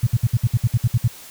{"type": "tone bursts", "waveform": "sine", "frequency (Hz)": 117.1, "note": "A#2", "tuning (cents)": 8, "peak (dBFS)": -12, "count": 11, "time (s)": [0.03, 1.078], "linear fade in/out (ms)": 5, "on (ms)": 38, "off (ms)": 63, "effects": ["white hiss -41 dBFS RMS until 1.3 s"]}